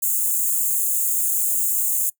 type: high-pass noise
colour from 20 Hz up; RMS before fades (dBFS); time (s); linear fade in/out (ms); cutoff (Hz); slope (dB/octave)
white; -21; 0.02-2.1; 10; 6700; 96
effects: noise-tail reverb RT60 0.1 s tail -22 dB re dry